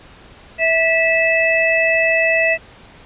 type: harmonic tone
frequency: 654 Hz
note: E5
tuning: 14 cents flat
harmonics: 1 / 3 / 4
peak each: -17 / -17 / -17 dBFS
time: 0.58-2.58 s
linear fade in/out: 50 ms
effects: pink hiss -43 dBFS RMS until 3.05 s + resampled to 8000 Hz